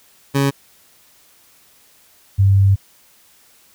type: tone pair in turn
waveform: 20% pulse / sine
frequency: 138.59 / 98 Hz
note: C#3 / G2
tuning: 0 / 0 cents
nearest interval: tritone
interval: 600 cents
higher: first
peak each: -9 dBFS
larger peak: neither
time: 0.34-0.51 / 2.38-2.76 s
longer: second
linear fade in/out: 20 ms
effects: white hiss -52 dBFS RMS until 3.74 s